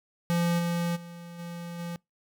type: tone with level steps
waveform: square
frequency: 171.6 Hz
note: F3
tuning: 30 cents flat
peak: -24 / -27 / -42 / -37 / -34 dBFS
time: 0.3-1.96 s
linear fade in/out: 0 ms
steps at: 0.58 / 0.95 / 1.38 / 1.78 s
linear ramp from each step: 20 ms
effects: noise-tail reverb RT60 0.2 s tail -26 dB re dry